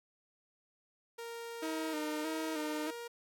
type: tone with pitch glide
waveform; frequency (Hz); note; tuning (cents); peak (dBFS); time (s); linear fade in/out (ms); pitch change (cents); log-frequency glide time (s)
sawtooth; 465.2 to 471.1; A#4 to A#4; -4 to +18; -38; 1.18-3.08; 10; +22; 2.74-2.93
type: tone with vibrato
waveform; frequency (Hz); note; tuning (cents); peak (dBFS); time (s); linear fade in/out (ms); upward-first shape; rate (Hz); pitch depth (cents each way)
sawtooth; 311.1; D#4; 0; -32; 1.62-2.91; 10; square; 1.6; 40
effects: none